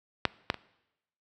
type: clicks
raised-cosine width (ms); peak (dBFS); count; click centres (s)
0.3; -6 / -8 / -21; 3; 0.253 / 0.501 / 0.543
effects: noise-tail reverb RT60 0.9 s tail -22 dB re dry + high-pass 60 Hz 12 dB/octave